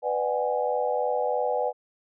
sine chord, G# half-diminished seventh, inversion first, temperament just, 498.4 / 598 / 747.5 / 830.6 Hz, B4 / D5 / F#5 / G#5, +16 / +31 / +17 / 0 cents, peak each -27 / -29 / -30 / -30 dBFS, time 0.02-1.73 s, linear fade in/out 50 ms, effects none

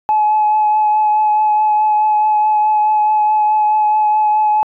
sine tone with vibrato, 852 Hz, G#5, 44 cents sharp, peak -9 dBFS, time 0.09-4.63 s, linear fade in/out 0 ms, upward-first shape triangle, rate 4.7 Hz, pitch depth 18 cents each way, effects tanh soft clip ceiling -6 dBFS

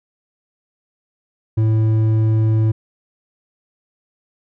sine tone with hard clipping, 109.9 Hz, A2, 2 cents flat, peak -14 dBFS, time 1.57-2.72 s, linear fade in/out 10 ms, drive 6 dB, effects none

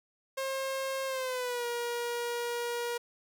sawtooth tone with pitch glide, 535 to 476.6 Hz, C5 to A#4, +38 to +38 cents, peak -28 dBFS, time 0.37-2.98 s, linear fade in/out 10 ms, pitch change -200 cents, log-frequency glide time 1.06-1.66 s, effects none

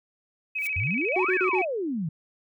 sine tone with vibrato, 2412 Hz, D7, 46 cents sharp, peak -26 dBFS, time 0.55-1.65 s, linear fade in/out 10 ms, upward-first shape square, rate 14 Hz, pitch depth 91 cents each way
blue noise with exponential growth, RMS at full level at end -35 dBFS, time 0.55-0.67 s, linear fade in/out 0 ms, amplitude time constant 26 ms
sine exponential two-way sweep, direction up then down, 79.6 to 1864.7 to 147.8 Hz, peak -26 dBFS, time 0.76-2.09 s, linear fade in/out 5 ms, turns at 1.34 s
triangle tone bursts, 370 Hz, F#4, in tune, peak -21 dBFS, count 4, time 1.16-1.618 s, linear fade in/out 5 ms, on 89 ms, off 34 ms
effects none

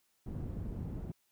white low-pass noise, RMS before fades -40 dBFS, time 0.26-1.12 s, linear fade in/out 5 ms, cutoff 150 Hz, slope 12 dB/octave, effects white hiss -75 dBFS RMS until 1.31 s

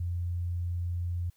sine tone, 87.31 Hz, F2, in tune, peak -29 dBFS, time 0-1.3 s, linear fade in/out 5 ms, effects white hiss -70 dBFS RMS until 1.36 s

